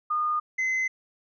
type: tone pair in turn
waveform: sine / triangle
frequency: 1222 / 2049 Hz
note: D#6 / C7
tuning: -32 / -37 cents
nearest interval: major sixth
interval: 895 cents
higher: second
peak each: -23 / -22 dBFS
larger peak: second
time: 0.1-0.4 / 0.58-0.88 s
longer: neither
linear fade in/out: 10 ms
effects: resampled to 16000 Hz